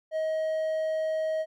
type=tone; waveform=triangle; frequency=632 Hz; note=D#5; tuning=27 cents sharp; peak=-24 dBFS; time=0.11-1.46 s; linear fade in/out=50 ms; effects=none